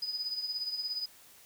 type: tone with tremolo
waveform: sine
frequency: 4978 Hz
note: D#8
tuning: in tune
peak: -29 dBFS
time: 0.02-1.06 s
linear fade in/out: 5 ms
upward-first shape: triangle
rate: 17 Hz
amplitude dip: 75%
effects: tanh soft clip ceiling -26 dBFS + white hiss -57 dBFS RMS until 1.45 s